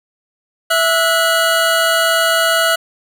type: tone pair together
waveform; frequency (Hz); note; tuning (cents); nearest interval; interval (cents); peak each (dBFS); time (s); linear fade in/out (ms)
25% pulse; 659.3 / 1459.3; E5 / F#6; 0 / -24; octave + major second; 1376; -11; 0.7-2.76; 10
effects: none